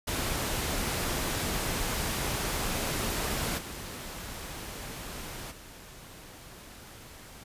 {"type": "noise with level steps", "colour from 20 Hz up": "pink", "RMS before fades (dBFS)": [-31, -40, -48], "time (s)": [0.07, 7.44], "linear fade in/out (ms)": 10, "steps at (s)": [3.57, 5.5], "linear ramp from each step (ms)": 20, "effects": ["resampled to 32000 Hz"]}